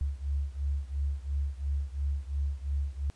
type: beating tone pair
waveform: sine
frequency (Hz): 69.3 / 72.2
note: C#2 / D2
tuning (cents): 0 / -29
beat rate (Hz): 2.9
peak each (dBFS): -31 / -33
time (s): 0.01-3.1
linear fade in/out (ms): 0
effects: pink hiss -62 dBFS RMS until 3.15 s + resampled to 22050 Hz